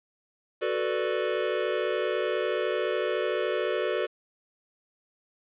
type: chord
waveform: square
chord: B minor seventh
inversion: second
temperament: equal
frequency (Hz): 370 / 440 / 493.9 / 587.3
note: F#4 / A4 / B4 / D5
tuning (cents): 0 / 0 / 0 / 0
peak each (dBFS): -32 / -32 / -32 / -32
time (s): 0.61-4.07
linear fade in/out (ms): 20
effects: resampled to 8000 Hz + 9-bit